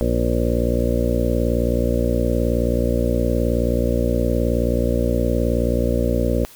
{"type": "harmonic tone", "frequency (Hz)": 59, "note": "A#1", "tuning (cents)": 22, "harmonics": [1, 2, 3, 4, 5, 6, 8, 9, 10], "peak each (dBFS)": [-21, -25, -30, -24, -28, -28, -26, -25, -29], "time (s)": [0.01, 6.45], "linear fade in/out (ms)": 0, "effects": ["white hiss -45 dBFS RMS until 6.55 s"]}